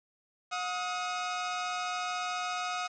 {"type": "tone pair together", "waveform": "sawtooth", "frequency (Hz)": [723, 1261.7], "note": ["F#5", "D#6"], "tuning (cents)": [-40, 24], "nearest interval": "minor seventh", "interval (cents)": 964, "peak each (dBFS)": [-31, -31], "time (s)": [0.51, 2.88], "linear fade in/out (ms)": 20, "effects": ["resampled to 16000 Hz", "9-bit"]}